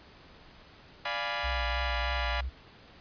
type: chord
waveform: 15% pulse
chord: D diminished seventh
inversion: none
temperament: equal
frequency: 587.3 / 698.5 / 830.6 / 987.8 Hz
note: D5 / F5 / Ab5 / Cb6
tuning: 0 / 0 / 0 / 0 cents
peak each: -30 dBFS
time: 1.05-2.41 s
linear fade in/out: 5 ms
type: tone with vibrato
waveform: sine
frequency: 61.74 Hz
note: B1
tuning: in tune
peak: -31 dBFS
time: 1.43-2.5 s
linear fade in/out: 20 ms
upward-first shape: triangle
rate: 3.2 Hz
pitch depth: 86 cents each way
effects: pink hiss -54 dBFS RMS until 3 s + resampled to 11025 Hz